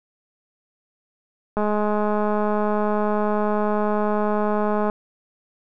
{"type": "click train", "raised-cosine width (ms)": 1, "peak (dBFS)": -10, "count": 700, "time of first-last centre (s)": [1.57, 4.899], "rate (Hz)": 210, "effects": []}